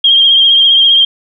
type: tone with vibrato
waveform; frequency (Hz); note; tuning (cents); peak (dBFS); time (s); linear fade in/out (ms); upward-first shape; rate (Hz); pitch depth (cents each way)
sine; 3211; G7; +41; -4; 0.04-1.05; 5; triangle; 15; 46
effects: none